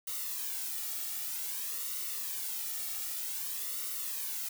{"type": "noise with flanger", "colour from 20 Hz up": "blue", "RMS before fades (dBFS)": -37, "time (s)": [0.07, 4.49], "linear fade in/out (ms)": 5, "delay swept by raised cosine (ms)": [1.2, 1.98], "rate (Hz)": 0.53, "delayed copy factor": -0.65, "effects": []}